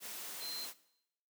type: tone in noise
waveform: sine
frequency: 4125 Hz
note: C8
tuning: 25 cents flat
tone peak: -41 dBFS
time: 0.39-0.68 s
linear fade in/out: 50 ms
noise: white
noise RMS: -45 dBFS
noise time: 0-0.74 s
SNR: +1 dB
effects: noise-tail reverb RT60 0.8 s tail -18 dB re dry + high-pass 200 Hz 12 dB/octave